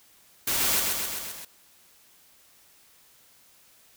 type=noise with echo; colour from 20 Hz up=white; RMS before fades=-26 dBFS; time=0.47-0.8 s; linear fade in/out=5 ms; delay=130 ms; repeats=5; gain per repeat=-3 dB; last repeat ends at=1.45 s; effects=white hiss -58 dBFS RMS until 3.96 s